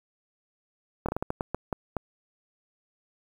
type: slowing click train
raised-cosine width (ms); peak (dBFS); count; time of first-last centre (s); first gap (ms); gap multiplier
1; -14; 10; 1.06-1.967; 26; 1.32
effects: 8-bit